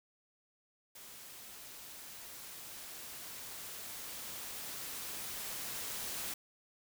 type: noise with level ramp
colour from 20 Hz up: white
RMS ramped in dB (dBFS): -52 to -40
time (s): 0.95-6.34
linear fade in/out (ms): 5
effects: none